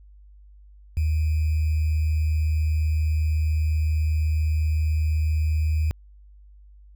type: tone with sample-and-hold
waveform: sine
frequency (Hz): 77.8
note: D#2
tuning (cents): 0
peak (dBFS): -19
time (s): 0.97-5.91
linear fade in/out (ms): 0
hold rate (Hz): 2450
effects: added 50 Hz sine -46 dBFS peak until 6.95 s